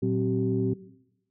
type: tone cluster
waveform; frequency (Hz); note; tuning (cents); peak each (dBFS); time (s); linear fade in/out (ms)
sine; 115.7 / 186.2 / 262.2 / 384.3; A#2 / F#3 / C4 / G4; -13 / +11 / +4 / -34; -28; 0.02-0.74; 10
effects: noise-tail reverb RT60 0.9 s tail -18 dB re dry + tanh soft clip ceiling -13 dBFS